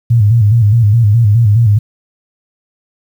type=tone with vibrato; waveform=sine; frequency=110 Hz; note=A2; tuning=in tune; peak=-5 dBFS; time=0.1-1.79 s; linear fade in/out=10 ms; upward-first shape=square; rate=4.8 Hz; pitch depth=110 cents each way; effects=7-bit